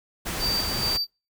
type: noise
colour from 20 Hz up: pink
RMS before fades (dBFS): -30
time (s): 0.25-0.98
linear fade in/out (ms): 20
type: tone with tremolo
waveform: triangle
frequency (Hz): 4646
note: D8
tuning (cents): -20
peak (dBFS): -22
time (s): 0.39-1.07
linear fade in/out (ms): 50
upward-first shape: square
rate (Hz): 2.3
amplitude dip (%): 45
effects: noise-tail reverb RT60 0.3 s tail -26 dB re dry